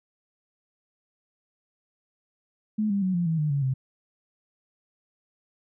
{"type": "tone with pitch steps", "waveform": "sine", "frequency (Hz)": [213.9, 199.58, 186.21, 173.74, 162.11, 151.25, 141.12, 131.67], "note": ["A3", "G3", "F#3", "F3", "E3", "D#3", "C#3", "C3"], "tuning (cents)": [-49, 31, 11, -9, -29, -49, 31, 11], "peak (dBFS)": -22, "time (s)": [2.78, 3.74], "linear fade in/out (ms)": 10, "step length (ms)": 120, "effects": []}